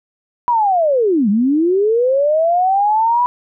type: linear two-way sweep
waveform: sine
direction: down then up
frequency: 990 to 193.5 to 990 Hz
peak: -11 dBFS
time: 0.48-3.26 s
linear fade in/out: 0 ms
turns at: 1.29 s
effects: none